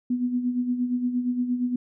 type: tone with tremolo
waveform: sine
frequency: 246.9 Hz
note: B3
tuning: in tune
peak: -20 dBFS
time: 0.1-1.76 s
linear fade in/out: 5 ms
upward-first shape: sine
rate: 8.6 Hz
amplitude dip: 60%
effects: none